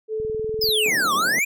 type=tone with pitch glide; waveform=sine; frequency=436.5 to 430 Hz; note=A4 to A4; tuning=-14 to -40 cents; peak=-23 dBFS; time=0.08-0.92 s; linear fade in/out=50 ms; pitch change=-26 cents; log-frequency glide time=0.65-0.75 s
type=click train; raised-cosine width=5 ms; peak=-26 dBFS; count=11; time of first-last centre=0.2-0.69 s; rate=20.4 Hz
type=exponential two-way sweep; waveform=square; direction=down then up; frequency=5280 to 1064 to 2475 Hz; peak=-19 dBFS; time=0.61-1.45 s; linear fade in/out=10 ms; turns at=1.14 s
type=band-pass noise; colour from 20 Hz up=pink; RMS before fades=-33 dBFS; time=0.86-1.39 s; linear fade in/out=0 ms; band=170 to 730 Hz; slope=24 dB/octave
effects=none